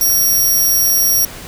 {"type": "tone", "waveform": "5% pulse", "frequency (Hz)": 5660, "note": "F8", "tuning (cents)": 22, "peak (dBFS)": -5, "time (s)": [0.01, 1.25], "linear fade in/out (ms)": 2, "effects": ["pink hiss -32 dBFS RMS until 1.47 s"]}